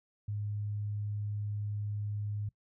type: tone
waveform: sine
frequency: 103.83 Hz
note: G#2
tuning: in tune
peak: -33 dBFS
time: 0.28-2.49 s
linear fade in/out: 5 ms
effects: noise-tail reverb RT60 0.1 s tail -22 dB re dry